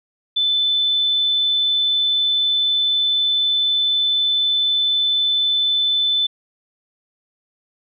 sine tone, 3516 Hz, A7, 2 cents flat, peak -15 dBFS, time 0.36-6.27 s, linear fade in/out 10 ms, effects none

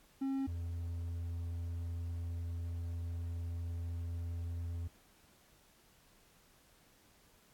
triangle tone pair in turn, 270 / 85.04 Hz, C#4 / F2, -45 / -46 cents, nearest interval octave + minor sixth, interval 2001 cents, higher first, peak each -31 / -35 dBFS, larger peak first, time 0.21-0.47 / 0.47-4.88 s, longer second, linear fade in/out 10 ms, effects pink hiss -66 dBFS RMS until 7.53 s + AAC 64 kbps

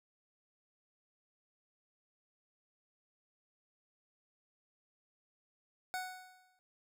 25% pulse tone with exponential decay, 740 Hz, F#5, in tune, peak -31 dBFS, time 5.94-6.59 s, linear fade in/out 0 ms, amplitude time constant 140 ms, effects none

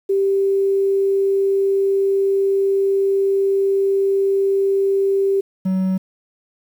sine / triangle tone pair in turn, 392 / 188.02 Hz, G4 / F#3, 0 / +28 cents, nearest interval octave + minor second, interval 1272 cents, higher first, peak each -14 dBFS, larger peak neither, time 0.09-5.41 / 5.65-5.98 s, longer first, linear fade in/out 10 ms, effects 8-bit

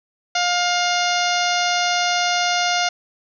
harmonic tone, 708 Hz, F5, 23 cents sharp, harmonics 1 / 2 / 3 / 4 / 5 / 6 / 7 / 8 / 9, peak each -21 / -24 / -26 / -27 / -28 / -29 / -29 / -30 / -31 dBFS, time 0.35-2.89 s, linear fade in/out 5 ms, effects none

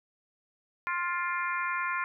harmonic tone with a mistuned harmonic, 350.8 Hz, F4, 8 cents sharp, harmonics 3 / 4 / 5 / 6 / 7, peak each -32 / -34 / -36 / -38 / -39 dBFS, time 0.87-2.04 s, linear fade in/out 0 ms, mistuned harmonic 7, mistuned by -36 cents, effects none

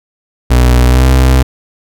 35% pulse tone with pitch glide, 61.6 to 64.63 Hz, B1 to C2, -4 to -21 cents, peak -3 dBFS, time 0.5-1.43 s, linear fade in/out 10 ms, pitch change +83 cents, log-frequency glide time 0.86-1.06 s, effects none

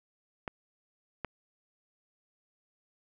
clicks, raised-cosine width 0.5 ms, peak -20 / -19 dBFS, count 2, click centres 0.478 / 1.247 s, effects none

